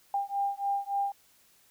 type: beating tone pair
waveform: sine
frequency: 797 / 800.5 Hz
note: G5 / G5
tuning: +28 / +36 cents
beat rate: 3.5 Hz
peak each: -31 dBFS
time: 0.14-1.12 s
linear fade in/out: 2 ms
effects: white hiss -63 dBFS RMS until 1.7 s